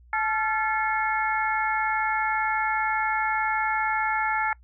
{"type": "harmonic tone with a mistuned harmonic", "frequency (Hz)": 434.5, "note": "A4", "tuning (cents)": -22, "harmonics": [2, 3, 4, 5], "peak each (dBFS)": [-26, -28, -29, -30], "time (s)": [0.13, 4.53], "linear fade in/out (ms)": 2, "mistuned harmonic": 3, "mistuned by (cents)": 86, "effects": ["noise-tail reverb RT60 0.1 s tail -24 dB re dry", "added 60 Hz sine -50 dBFS peak until 4.63 s"]}